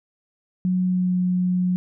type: tone with pitch glide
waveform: sine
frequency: 183.1 to 181.21 Hz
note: F#3 to F#3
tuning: -18 to -36 cents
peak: -18 dBFS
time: 0.65-1.76 s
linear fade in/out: 0 ms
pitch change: -18 cents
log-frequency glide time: 0.85-1.16 s
effects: none